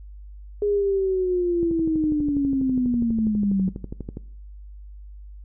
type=linear sweep; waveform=sine; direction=down; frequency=415.3 to 185 Hz; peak=-19 dBFS; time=0.62-3.69 s; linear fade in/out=2 ms
type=click train; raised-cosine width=3 ms; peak=-19 dBFS; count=32; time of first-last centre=1.63-4.171 s; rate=12.2 Hz
effects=noise-tail reverb RT60 0.6 s tail -20 dB re dry + added 50 Hz sine -38 dBFS peak until 5.44 s